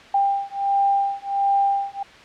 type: beating tone pair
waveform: sine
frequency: 794 / 795.4 Hz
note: G5 / G5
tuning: +22 / +25 cents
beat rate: 1.4 Hz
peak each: -21 dBFS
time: 0.14-2.03 s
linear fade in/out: 5 ms
effects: white hiss -44 dBFS RMS until 2.24 s + low-pass 3000 Hz 12 dB/octave